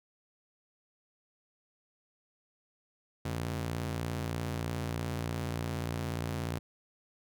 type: ring-modulated tone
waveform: sawtooth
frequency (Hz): 117.2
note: A#2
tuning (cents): +10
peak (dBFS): -26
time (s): 3.25-6.59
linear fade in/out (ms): 5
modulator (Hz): 28.5
effects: none